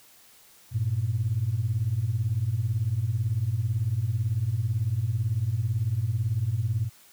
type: beating tone pair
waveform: sine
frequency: 99.2 / 117.2 Hz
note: G2 / A#2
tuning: +21 / +10 cents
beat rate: 18 Hz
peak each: -27 / -25 dBFS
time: 0.71-6.9 s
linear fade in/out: 50 ms
effects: tanh soft clip ceiling -16 dBFS + white hiss -55 dBFS RMS until 7.12 s